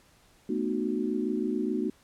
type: chord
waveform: sine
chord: B dominant seventh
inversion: third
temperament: equal with one note detuned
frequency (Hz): 220 / 246.9 / 304.7 / 370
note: A3 / B3 / D#4 / F#4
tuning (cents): 0 / 0 / -36 / 0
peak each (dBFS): -32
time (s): 0.49-1.9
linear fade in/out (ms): 5
effects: pink hiss -61 dBFS RMS until 2.03 s + low-pass 12000 Hz 12 dB/octave